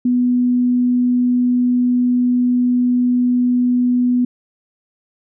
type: tone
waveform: sine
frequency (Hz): 246.9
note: B3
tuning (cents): 0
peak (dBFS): -12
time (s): 0.05-4.25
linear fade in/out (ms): 5
effects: none